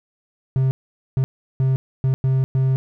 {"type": "tone bursts at uneven times", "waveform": "triangle", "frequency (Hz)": 132, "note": "C3", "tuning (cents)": 16, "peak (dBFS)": -13, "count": 6, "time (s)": [[0.56, 0.71], [1.17, 1.24], [1.6, 1.76], [2.04, 2.14], [2.24, 2.44], [2.55, 2.76]], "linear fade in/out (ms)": 0, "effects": []}